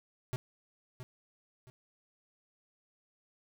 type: tone with echo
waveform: square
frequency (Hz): 126.6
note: B2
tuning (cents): +43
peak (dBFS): -33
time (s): 0.33-0.36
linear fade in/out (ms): 0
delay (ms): 670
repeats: 2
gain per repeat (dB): -10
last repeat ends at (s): 1.7
effects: none